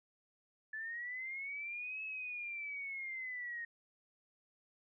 sine linear two-way sweep, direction up then down, 1729 to 2595 to 1854 Hz, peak -40 dBFS, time 0.73-3.65 s, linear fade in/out 5 ms, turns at 2.03 s, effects none

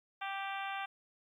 harmonic tone, 392 Hz, G4, in tune, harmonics 2 / 3 / 4 / 5 / 6 / 7 / 8 / 9, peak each -40 / -44 / -44 / -49 / -47 / -48 / -52 / -53 dBFS, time 0.21-0.86 s, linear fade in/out 10 ms, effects 12-bit

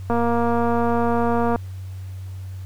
click train, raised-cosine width 1 ms, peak -9 dBFS, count 344, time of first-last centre 0.1-1.56 s, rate 235 Hz, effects added 94 Hz sine -30 dBFS peak until 2.65 s + pink hiss -52 dBFS RMS until 2.65 s

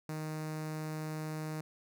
sawtooth tone with notch filter, 155.56 Hz, D#3, in tune, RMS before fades -39 dBFS, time 0.09-1.61 s, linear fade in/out 2 ms, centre 3200 Hz, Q 1.9, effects none

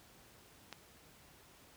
click, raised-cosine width 0.2 ms, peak -27 dBFS, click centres 0.727 s, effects pink hiss -61 dBFS RMS until 1.76 s + high-pass 60 Hz 12 dB/octave

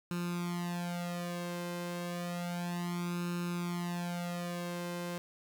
sawtooth tone with flanger, 174.61 Hz, F3, in tune, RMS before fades -37 dBFS, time 0.11-5.18 s, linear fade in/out 0 ms, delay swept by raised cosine 0.75 to 1.95 ms, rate 0.31 Hz, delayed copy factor +0.95, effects none

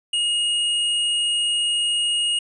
triangle tone with hard clipping, 2867 Hz, F7, 45 cents sharp, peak -20 dBFS, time 0.13-2.39 s, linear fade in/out 5 ms, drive 17 dB, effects resampled to 24000 Hz

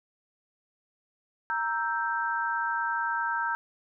sine chord, E diminished, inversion second, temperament equal, 932.3 / 1318.5 / 1568 Hz, Bb5 / E6 / G6, 0 / 0 / 0 cents, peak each -30 / -33 / -30 dBFS, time 1.5-3.55 s, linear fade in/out 0 ms, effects none

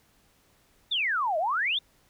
sine exponential two-way sweep, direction down then up, 3729 to 605 to 3729 Hz, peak -24 dBFS, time 0.91-1.79 s, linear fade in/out 10 ms, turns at 1.38 s, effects pink hiss -64 dBFS RMS until 2.09 s

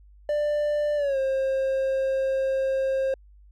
triangle tone with pitch glide, 592 to 533.5 Hz, D5 to C5, +14 to +34 cents, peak -20 dBFS, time 0.29-3.14 s, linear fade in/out 2 ms, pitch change -180 cents, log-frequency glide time 0.96-1.18 s, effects added 50 Hz sine -49 dBFS peak until 3.51 s

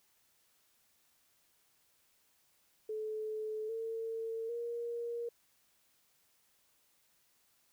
sine tone with pitch steps, 432.6 / 451.5 / 471.2 Hz, A4 / A4 / A#4, -29 / +45 / +19 cents, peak -36 dBFS, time 2.89-5.29 s, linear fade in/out 5 ms, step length 800 ms, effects white hiss -72 dBFS RMS until 7.72 s

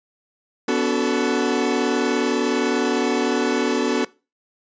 40% pulse chord, B minor seventh, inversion none, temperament equal with one note detuned, 246.9 / 286.6 / 370 / 440 Hz, B3 / D4 / F#4 / A4, 0 / -42 / 0 / 0 cents, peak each -23 dBFS, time 0.68-4.05 s, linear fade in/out 5 ms, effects noise-tail reverb RT60 0.3 s tail -21 dB re dry + resampled to 16000 Hz

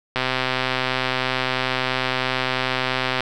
click train, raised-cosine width 0.3 ms, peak -5 dBFS, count 394, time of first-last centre 0.16-3.207 s, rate 129 Hz, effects none

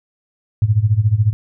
sine tone with tremolo, 106.9 Hz, A2, 49 cents flat, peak -8 dBFS, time 0.62-1.33 s, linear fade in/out 0 ms, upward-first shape sine, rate 14 Hz, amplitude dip 85%, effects none

